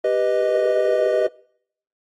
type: chord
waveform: triangle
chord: G augmented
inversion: none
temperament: equal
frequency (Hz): 392 / 493.9 / 622.3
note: G4 / B4 / D#5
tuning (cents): 0 / 0 / 0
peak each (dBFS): -21 / -19 / -18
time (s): 0.04-1.27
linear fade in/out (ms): 5
effects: noise-tail reverb RT60 0.7 s tail -24 dB re dry + AAC 32 kbps